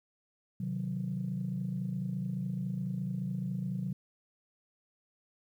sine chord, C diminished, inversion none, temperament equal, 130.81 / 155.56 / 185 Hz, C3 / Eb3 / Gb3, 0 / 0 / 0 cents, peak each -36 / -39 / -34 dBFS, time 0.6-3.93 s, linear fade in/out 5 ms, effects tanh soft clip ceiling -25 dBFS + 11-bit

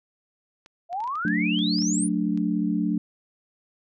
clicks, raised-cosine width 0.2 ms, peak -30 dBFS, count 11, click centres 0.661 / 0.929 / 1.004 / 1.04 / 1.076 / 1.155 / 1.281 / 1.59 / 1.786 / 1.823 / 2.375 s
sine exponential sweep, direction up, 660 to 10000 Hz, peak -26 dBFS, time 0.89-2.09 s, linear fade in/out 50 ms
sine chord, D major, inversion first, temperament equal with one note detuned, 182.87 / 220 / 293.7 Hz, F#3 / A3 / D4, -20 / 0 / 0 cents, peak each -26 dBFS, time 1.25-2.98 s, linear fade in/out 2 ms
effects none

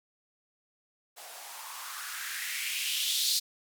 violet noise with band-pass filter sweep, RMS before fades -34 dBFS, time 1.16-3.4 s, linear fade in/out 20 ms, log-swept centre 600 to 4400 Hz, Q 3.7, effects none

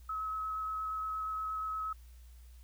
sine tone with vibrato, 1285 Hz, E6, 45 cents flat, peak -34 dBFS, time 0.09-1.93 s, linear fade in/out 5 ms, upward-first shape square, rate 8.5 Hz, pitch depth 8 cents each way, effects added 60 Hz sine -51 dBFS peak until 2.63 s + white hiss -67 dBFS RMS until 2.63 s

